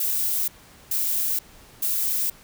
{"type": "noise bursts", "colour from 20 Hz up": "violet", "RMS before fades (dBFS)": -24, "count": 3, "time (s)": [0, 2.3], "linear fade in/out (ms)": 5, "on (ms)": 480, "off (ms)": 430, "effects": ["pink hiss -50 dBFS RMS until 2.43 s"]}